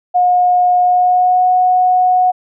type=tone with pitch glide; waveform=sine; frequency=720 to 732.6 Hz; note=F#5 to F#5; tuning=-47 to -17 cents; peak=-8 dBFS; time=0.14-2.32 s; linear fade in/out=20 ms; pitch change=+30 cents; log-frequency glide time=0.81-1.47 s; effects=none

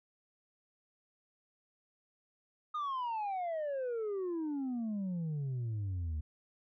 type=exponential sweep; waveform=sine; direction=down; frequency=1244.5 to 74.3 Hz; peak=-31 dBFS; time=2.74-6.21 s; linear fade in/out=10 ms; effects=tanh soft clip ceiling -33 dBFS

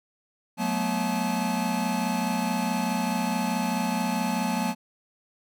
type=tone cluster; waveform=square; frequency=183.6 / 217.6 / 242.3 / 862 Hz; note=F#3 / A3 / B3 / A5; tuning=-13 / -19 / -33 / -36 cents; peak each=-31 dBFS; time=0.57-4.75 s; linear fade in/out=50 ms; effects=none

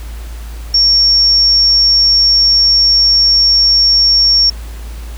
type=tone; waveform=sine; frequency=5500 Hz; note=F8; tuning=27 cents flat; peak=-6 dBFS; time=0.74-4.5 s; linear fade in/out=5 ms; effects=added 56 Hz sine -23 dBFS peak until 5.17 s + pink hiss -37 dBFS RMS until 5.17 s

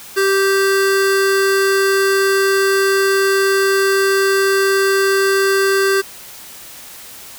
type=tone pair together; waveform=square; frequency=389.6 / 1568 Hz; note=G4 / G6; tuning=-11 / 0 cents; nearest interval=2 octaves; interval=2411 cents; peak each=-14 / -19 dBFS; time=0.16-6.02 s; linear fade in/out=20 ms; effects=white hiss -36 dBFS RMS until 7.38 s

